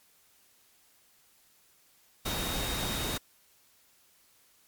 sine tone in noise, 3729 Hz, A#7, in tune, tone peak -38 dBFS, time 2.25-3.18 s, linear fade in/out 10 ms, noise pink, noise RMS -33 dBFS, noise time 2.25-3.18 s, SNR -8 dB, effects white hiss -64 dBFS RMS until 4.67 s + MP3 96 kbps

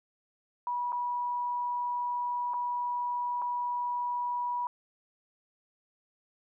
sine tone with dropouts, 973 Hz, B5, 26 cents flat, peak -29 dBFS, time 0.67-4.67 s, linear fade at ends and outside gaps 1 ms, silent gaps 0.921-0.928 / 2.536-2.541 / 3.418-3.421 s, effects none

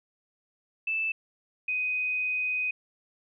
sine tone pair in turn, 2637 / 2502 Hz, E7 / D#7, 0 / +9 cents, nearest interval minor second, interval 91 cents, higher first, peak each -26 dBFS, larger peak neither, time 0.87-1.12 / 1.68-2.71 s, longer second, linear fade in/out 5 ms, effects none

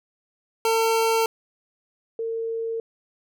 25% pulse / sine tone pair in turn, 451.3 / 454.4 Hz, A4 / A#4, +44 / -44 cents, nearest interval unison, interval 12 cents, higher second, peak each -15 / -25 dBFS, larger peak first, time 0.65-1.26 / 2.19-2.8 s, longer neither, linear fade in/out 2 ms, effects none

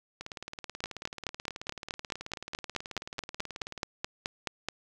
two click trains, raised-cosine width 0.2 ms, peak -22 / -14 dBFS, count 68 / 19, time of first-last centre 0.21-3.832 / 0.84-4.686 s, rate 18.5 / 4.68 Hz, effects none

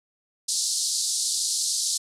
pink band-pass noise, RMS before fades -26 dBFS, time 0.48-1.98 s, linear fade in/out 10 ms, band 4100 to 10000 Hz, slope 48 dB/octave, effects none

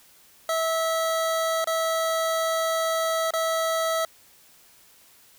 25% pulse tone with dropouts, 651 Hz, E5, 22 cents flat, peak -19 dBFS, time 0.49-4.05 s, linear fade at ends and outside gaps 2 ms, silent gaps 1.644-1.672 / 3.307-3.336 s, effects white hiss -55 dBFS RMS until 5.38 s

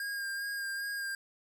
square tone with vibrato, 1615 Hz, G#6, 49 cents flat, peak -35 dBFS, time 0-1.15 s, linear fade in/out 2 ms, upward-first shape sine, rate 2.5 Hz, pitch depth 20 cents each way, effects none

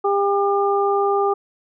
harmonic tone, 400.4 Hz, G4, 37 cents sharp, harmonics 1 / 2 / 3, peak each -18 / -21 / -23 dBFS, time 0.04-1.34 s, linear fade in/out 10 ms, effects none

